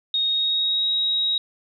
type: tone with pitch glide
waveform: sine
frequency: 3729 to 3805 Hz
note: A#7 to A#7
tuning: 0 to +35 cents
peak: -19 dBFS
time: 0.14-1.38 s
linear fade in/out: 2 ms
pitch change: +35 cents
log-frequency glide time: 0.25-0.88 s
effects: none